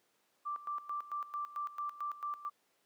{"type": "tone with tremolo", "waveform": "sine", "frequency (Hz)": 1174.7, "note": "D6", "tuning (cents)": 0, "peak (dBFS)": -35, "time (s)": [0.45, 2.5], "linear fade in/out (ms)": 20, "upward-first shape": "square", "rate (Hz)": 4.5, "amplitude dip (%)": 80, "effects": ["pink hiss -74 dBFS RMS until 2.85 s", "high-pass 300 Hz 12 dB/octave"]}